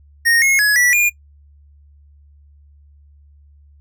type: tone with pitch steps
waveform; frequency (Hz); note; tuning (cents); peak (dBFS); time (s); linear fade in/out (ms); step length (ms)
square; 1856 / 2166 / 1685 / 1950 / 2420; A#6 / C#7 / G#6 / B6 / D#7; -8 / -41 / +25 / -23 / -49; -12; 0.25-1.1; 20; 170
effects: noise-tail reverb RT60 0.1 s tail -21 dB re dry + added 72 Hz sine -45 dBFS peak until 3.8 s